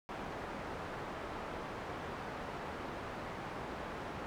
white low-pass noise, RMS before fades -43 dBFS, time 0.09-4.26 s, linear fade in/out 0 ms, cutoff 1100 Hz, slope 12 dB/octave, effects none

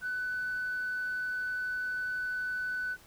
sine tone, 1498 Hz, F#6, 21 cents sharp, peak -30 dBFS, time 0.01-2.97 s, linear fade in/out 50 ms, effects tanh soft clip ceiling -28 dBFS + pink hiss -57 dBFS RMS until 3.06 s

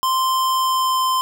square tone with pitch glide, 1043 to 1037 Hz, C6 to C6, -6 to -16 cents, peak -17 dBFS, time 0.03-1.21 s, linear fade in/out 0 ms, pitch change -10 cents, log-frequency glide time 0.52-1.04 s, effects none

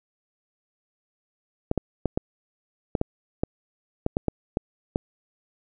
clicks, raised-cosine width 2 ms, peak -9 dBFS, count 12, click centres 1.714 / 1.777 / 2.057 / 2.175 / 2.952 / 3.014 / 3.435 / 4.064 / 4.169 / 4.283 / 4.571 / 4.959 s, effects none

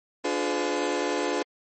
30% pulse chord, D diminished seventh, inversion none, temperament just, 293.7 / 352.4 / 422.9 / 507.5 Hz, D4 / F4 / Ab4 / Cb5, 0 / +16 / +31 / +47 cents, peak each -28 dBFS, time 0.24-1.43 s, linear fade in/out 10 ms, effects MP3 32 kbps

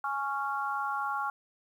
sine chord, Db major, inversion second, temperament just, 831.5 / 1108.7 / 1385.9 Hz, Ab5 / Db6 / F6, +2 / 0 / -14 cents, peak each -34 dBFS, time 0.04-1.3 s, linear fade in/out 2 ms, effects 10-bit

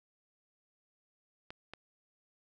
clicks, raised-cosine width 0.3 ms, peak -28 dBFS, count 2, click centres 1.505 / 1.736 s, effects none

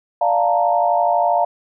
sine chord, Bb major seventh, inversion first, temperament equal, 587.3 / 698.5 / 880 / 932.3 Hz, D5 / F5 / A5 / Bb5, 0 / 0 / 0 / 0 cents, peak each -21 / -16 / -22 / -21 dBFS, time 0.21-1.45 s, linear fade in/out 5 ms, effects none

